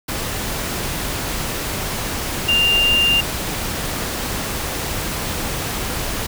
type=tone in noise; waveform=sine; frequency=2794 Hz; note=F7; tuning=in tune; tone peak=-13 dBFS; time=2.48-3.21 s; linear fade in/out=10 ms; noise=pink; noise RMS=-24 dBFS; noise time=0.08-6.27 s; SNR=+8 dB; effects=none